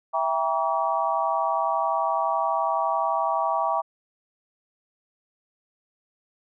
sine chord, E diminished seventh, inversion none, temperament just, 659.3 / 791.1 / 949.3 / 1139.2 Hz, E5 / G5 / Bb5 / Db6, 0 / +16 / +31 / +47 cents, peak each -27 dBFS, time 0.13-3.82 s, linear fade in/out 20 ms, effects none

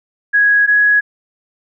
sine tone pair in turn, 1661.2 / 1672.8 Hz, G#6 / G#6, 0 / +12 cents, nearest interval unison, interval 12 cents, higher second, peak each -8 dBFS, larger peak neither, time 0.33-0.67 / 0.67-1.01 s, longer neither, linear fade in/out 20 ms, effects none

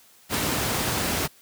pink noise with ADSR envelope, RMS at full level -23 dBFS, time 0.29-1.28 s, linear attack 57 ms, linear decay 12 ms, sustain -2 dB, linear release 26 ms, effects white hiss -55 dBFS RMS until 1.41 s + high-pass 80 Hz 12 dB/octave

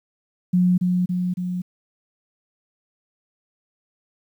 sine tone with echo, 180.2 Hz, F#3, 45 cents flat, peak -14 dBFS, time 0.53-0.78 s, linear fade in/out 10 ms, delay 280 ms, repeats 3, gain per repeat -3 dB, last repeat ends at 1.62 s, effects 9-bit

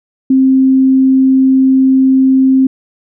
sine tone, 264 Hz, C4, 16 cents sharp, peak -5 dBFS, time 0.3-2.67 s, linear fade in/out 5 ms, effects none

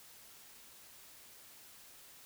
silence, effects white hiss -57 dBFS RMS until 2.25 s

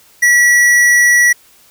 sine tone with hard clipping, 1939 Hz, B6, 32 cents flat, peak -8 dBFS, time 0.22-1.33 s, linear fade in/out 10 ms, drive 13 dB, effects white hiss -47 dBFS RMS until 1.7 s

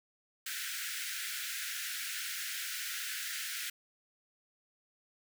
pink high-pass noise, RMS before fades -39 dBFS, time 0.46-3.7 s, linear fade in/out 5 ms, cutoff 1400 Hz, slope 96 dB/octave, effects none

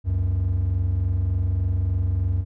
triangle tone pair together, 69.8 / 93.17 Hz, C#2 / F#2, +13 / +13 cents, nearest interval perfect fourth, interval 500 cents, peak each -23 / -18 dBFS, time 0.04-2.45 s, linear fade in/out 50 ms, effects tanh soft clip ceiling -13 dBFS

